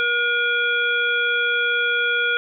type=harmonic tone; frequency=477.8 Hz; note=A#4; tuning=43 cents sharp; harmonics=1 / 3 / 5 / 7; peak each=-28 / -19 / -26 / -27 dBFS; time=0-2.37 s; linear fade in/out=0 ms; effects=none